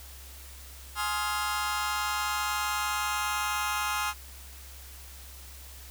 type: chord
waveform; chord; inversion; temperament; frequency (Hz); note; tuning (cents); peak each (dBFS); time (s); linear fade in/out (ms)
sawtooth; F minor seventh; first; just; 838.1 / 1047.7 / 1257.2 / 1396.9; Ab5 / C6 / Eb6 / F6; +16 / +2 / +18 / 0; -30; 0.95-4.14; 50
effects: added 66 Hz sine -46 dBFS peak until 5.9 s + white hiss -49 dBFS RMS until 5.9 s